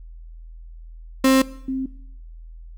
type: tone pair in turn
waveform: 35% pulse / sine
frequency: 264.7 / 263.6 Hz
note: C4 / C4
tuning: +20 / +13 cents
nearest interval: unison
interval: 7 cents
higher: first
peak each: -11 / -22 dBFS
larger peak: first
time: 1.24-1.42 / 1.68-1.86 s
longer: neither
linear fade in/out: 5 ms
effects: noise-tail reverb RT60 0.7 s tail -19 dB re dry + added 41 Hz sine -37 dBFS peak until 2.77 s